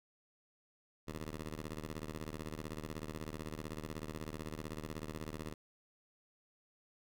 10% pulse ring-modulated tone, 77 Hz, D#2, 17 cents flat, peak -31 dBFS, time 1.07-5.54 s, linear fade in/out 10 ms, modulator 46.5 Hz, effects none

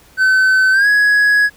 triangle tone with pitch glide, 1524 to 1671.6 Hz, G6 to G#6, -49 to +11 cents, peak -7 dBFS, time 0.17-1.5 s, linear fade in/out 50 ms, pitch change +160 cents, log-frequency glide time 0.72-0.87 s, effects pink hiss -47 dBFS RMS until 1.56 s

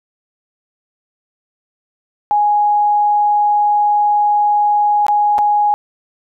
sine tone with dropouts, 830.6 Hz, G#5, in tune, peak -10 dBFS, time 2.31-5.74 s, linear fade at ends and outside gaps 0 ms, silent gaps 5.066-5.083 / 5.382-5.388 s, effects none

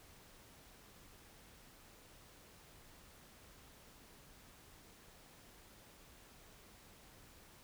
silence, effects pink hiss -61 dBFS RMS until 7.63 s

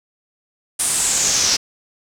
brown noise with band-pass filter sweep, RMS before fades -18 dBFS, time 0.79-1.57 s, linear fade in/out 10 ms, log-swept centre 9400 to 5400 Hz, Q 4.3, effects none

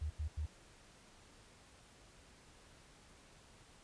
sine tone bursts, 76 Hz, D#2, 40 cents flat, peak -36 dBFS, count 3, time 0.01-0.462 s, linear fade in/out 10 ms, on 92 ms, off 88 ms, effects pink hiss -62 dBFS RMS until 3.83 s + resampled to 22050 Hz

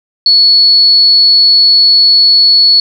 sine tone, 4400 Hz, C#8, 14 cents flat, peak -3 dBFS, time 0.26-2.8 s, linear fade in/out 2 ms, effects 7-bit

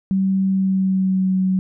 sine tone with pitch glide, 191.8 to 187.53 Hz, G3 to F#3, -37 to +24 cents, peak -15 dBFS, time 0.11-1.59 s, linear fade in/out 0 ms, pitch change -39 cents, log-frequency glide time 0.49-1.35 s, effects none

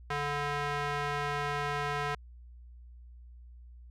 square tone with band-pass filter, 145.1 Hz, D3, 21 cents flat, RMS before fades -33 dBFS, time 0.1-2.15 s, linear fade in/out 5 ms, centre 1400 Hz, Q 0.95, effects added 60 Hz sine -48 dBFS peak until 3.9 s

